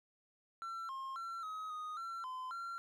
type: tone with pitch steps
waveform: triangle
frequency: 1349 / 1067 / 1355 / 1269 / 1243 / 1354 / 1024 / 1371 Hz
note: E6 / C6 / E6 / D#6 / D#6 / E6 / C6 / F6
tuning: +40 / +34 / +47 / +34 / -2 / +46 / -38 / -32 cents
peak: -39 dBFS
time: 0.62-2.78 s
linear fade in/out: 0 ms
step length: 270 ms
effects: none